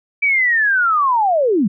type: linear sweep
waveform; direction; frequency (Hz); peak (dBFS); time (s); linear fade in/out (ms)
sine; down; 2324 to 174.61; -12; 0.22-1.68; 10
effects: none